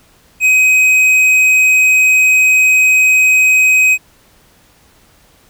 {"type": "tone with tanh clipping", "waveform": "sine", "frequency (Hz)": 2522, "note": "D#7", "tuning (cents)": 23, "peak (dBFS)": -8, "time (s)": [0.4, 3.98], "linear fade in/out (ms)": 50, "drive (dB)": 9, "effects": ["pink hiss -49 dBFS RMS until 5.49 s"]}